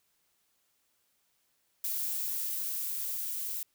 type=noise with level ramp; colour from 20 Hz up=violet; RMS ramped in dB=-33 to -36 dBFS; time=1.84-3.63 s; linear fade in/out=2 ms; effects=white hiss -74 dBFS RMS until 3.74 s